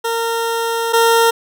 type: tone pair in turn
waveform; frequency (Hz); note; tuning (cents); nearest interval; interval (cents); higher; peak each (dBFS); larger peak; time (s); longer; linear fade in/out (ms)
20% pulse; 460 / 460; A#4 / A#4; -23 / -23; unison; 0; neither; -12 / -5; second; 0.04-0.93 / 0.93-1.31; first; 10
effects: none